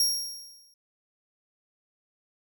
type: tone with exponential decay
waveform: sawtooth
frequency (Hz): 5588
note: F8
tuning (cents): 0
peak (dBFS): -17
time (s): 0-0.74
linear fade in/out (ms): 2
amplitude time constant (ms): 160
effects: none